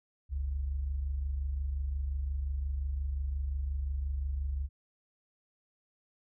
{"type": "tone pair together", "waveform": "sine", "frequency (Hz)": [43.62, 69.3], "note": ["F1", "C#2"], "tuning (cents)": [-1, 0], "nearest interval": "minor sixth", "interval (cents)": 801, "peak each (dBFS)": [-39, -31], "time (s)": [0.29, 4.69], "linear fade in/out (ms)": 50, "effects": []}